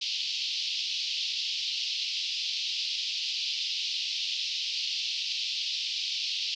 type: band-pass noise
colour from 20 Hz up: white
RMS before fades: -32 dBFS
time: 0.01-6.55 s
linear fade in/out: 10 ms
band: 2700 to 5100 Hz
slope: 48 dB/octave
effects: none